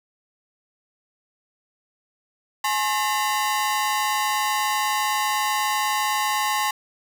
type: ring-modulated tone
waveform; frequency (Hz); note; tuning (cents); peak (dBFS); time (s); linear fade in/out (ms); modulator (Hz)
sawtooth; 959; A#5; +49; -14; 2.64-6.71; 5; 114
effects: 7-bit